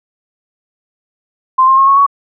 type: tone with pitch steps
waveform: sine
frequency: 1043 / 1061.8 / 1081 / 1100.6 / 1120.4 Hz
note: C6 / C6 / C#6 / C#6 / C#6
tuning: -6 / +25 / -44 / -13 / +18 cents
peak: -5 dBFS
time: 1.58-2.065 s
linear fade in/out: 10 ms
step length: 97 ms
effects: none